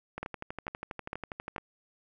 two click trains, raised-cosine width 0.5 ms, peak -22 / -20 dBFS, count 18 / 4, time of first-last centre 0.18-1.562 / 0.23-1.581 s, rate 12.3 / 2.22 Hz, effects none

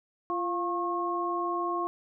sine tone cluster, 345.5 / 702 / 1085 Hz, F4 / F5 / C#6, -19 / +9 / -37 cents, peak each -32 / -35 / -30 dBFS, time 0.3-1.87 s, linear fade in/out 0 ms, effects none

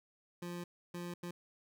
25% pulse tone bursts at uneven times, 174.7 Hz, F3, 1 cent sharp, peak -37 dBFS, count 3, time 0.42-0.64 / 0.94-1.14 / 1.23-1.31 s, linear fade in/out 5 ms, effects none

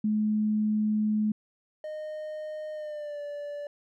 sine tone, 213.4 Hz, G#3, 47 cents sharp, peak -23 dBFS, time 0.04-1.32 s, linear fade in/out 5 ms
triangle tone with pitch glide, 615 to 581.5 Hz, D#5 to D5, -20 to -17 cents, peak -32 dBFS, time 1.84-3.67 s, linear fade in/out 2 ms, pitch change -97 cents, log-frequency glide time 2.73-3.21 s
effects none

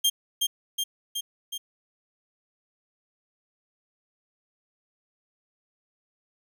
sawtooth tone with echo, 3200 Hz, G7, 35 cents sharp, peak -16 dBFS, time 0.04-0.1 s, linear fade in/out 10 ms, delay 370 ms, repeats 4, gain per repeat -3 dB, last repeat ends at 1.58 s, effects none

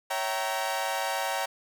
sawtooth chord, C# diminished seventh, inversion none, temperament equal with one note detuned, 554.4 / 659.3 / 769.6 / 932.3 Hz, C#5 / E5 / G5 / Bb5, 0 / 0 / -32 / 0 cents, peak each -31 / -32 / -28 / -29 dBFS, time 0.1-1.46 s, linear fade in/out 10 ms, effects none

